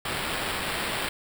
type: noise with sample-and-hold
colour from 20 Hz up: white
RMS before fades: -30 dBFS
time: 0.05-1.09 s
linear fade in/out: 5 ms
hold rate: 6300 Hz
effects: none